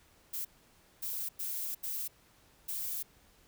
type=noise bursts at uneven times; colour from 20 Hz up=violet; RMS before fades=-37 dBFS; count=5; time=0.33-0.45 / 1.02-1.29 / 1.39-1.75 / 1.83-2.08 / 2.68-3.03 s; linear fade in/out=10 ms; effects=pink hiss -64 dBFS RMS until 3.47 s